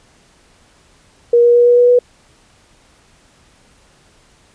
sine tone with pitch steps, 475 / 478 / 481.1 / 484.1 / 487.2 / 490.3 Hz, A#4 / A#4 / B4 / B4 / B4 / B4, +33 / +43 / -45 / -35 / -24 / -13 cents, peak -6 dBFS, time 1.33-1.99 s, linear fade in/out 5 ms, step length 110 ms, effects pink hiss -51 dBFS RMS until 4.54 s + resampled to 22050 Hz

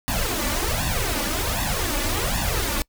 pink noise with flanger, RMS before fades -24 dBFS, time 0.08-2.82 s, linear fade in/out 0 ms, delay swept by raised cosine 1.1 to 3.5 ms, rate 1.3 Hz, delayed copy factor +0.85, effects noise-tail reverb RT60 0.1 s tail -25 dB re dry

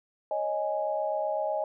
sine chord, C# suspended second, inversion none, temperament equal, 554.4 / 622.3 / 830.6 Hz, C#5 / D#5 / G#5, 0 / 0 / 0 cents, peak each -34 / -29 / -32 dBFS, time 0.31-1.64 s, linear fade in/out 2 ms, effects none

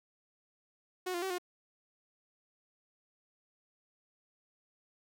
sawtooth tone with pitch steps, 366.7 / 347.7 / 381.4 / 358.5 Hz, F#4 / F4 / G4 / F4, -15 / -8 / -47 / +45 cents, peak -30 dBFS, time 1.06-1.384 s, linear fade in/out 10 ms, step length 81 ms, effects none

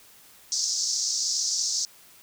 pink band-pass noise, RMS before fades -27 dBFS, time 0.52-1.85 s, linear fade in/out 0 ms, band 4900 to 6700 Hz, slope 48 dB/octave, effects white hiss -53 dBFS RMS until 2.22 s

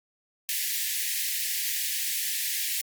white high-pass noise, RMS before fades -29 dBFS, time 0.49-2.81 s, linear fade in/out 0 ms, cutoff 1700 Hz, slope 96 dB/octave, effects Opus 48 kbps

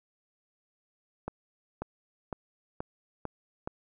accelerating click train, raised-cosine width 1 ms, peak -20 dBFS, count 6, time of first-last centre 1.28-3.675 s, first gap 540 ms, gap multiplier 0.94, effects none

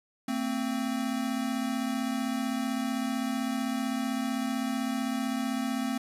square tone pair together, 225.9 / 261.6 Hz, A3 / C4, +46 / 0 cents, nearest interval minor third, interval 254 cents, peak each -33 / -31 dBFS, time 0.28-5.98 s, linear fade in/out 5 ms, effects resampled to 32000 Hz + 9-bit

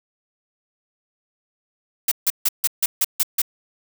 blue noise bursts, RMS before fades -18 dBFS, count 8, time 2.08-3.418 s, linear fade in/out 5 ms, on 36 ms, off 150 ms, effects none

